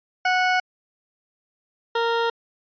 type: tone pair in turn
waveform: 20% pulse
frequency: 736 / 463.7 Hz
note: F#5 / A#4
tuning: -9 / -9 cents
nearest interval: minor sixth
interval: 800 cents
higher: first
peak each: -13 / -15 dBFS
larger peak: first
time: 0.25-0.6 / 1.95-2.3 s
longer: neither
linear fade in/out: 5 ms
effects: resampled to 11025 Hz